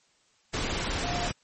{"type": "tone in noise", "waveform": "sine", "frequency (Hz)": 705, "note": "F5", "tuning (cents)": 16, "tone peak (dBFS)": -32, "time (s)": [1.03, 1.28], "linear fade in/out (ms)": 10, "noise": "pink", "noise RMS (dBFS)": -30, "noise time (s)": [0.53, 1.32], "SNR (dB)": -5, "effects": ["white hiss -66 dBFS RMS until 1.43 s", "MP3 32 kbps"]}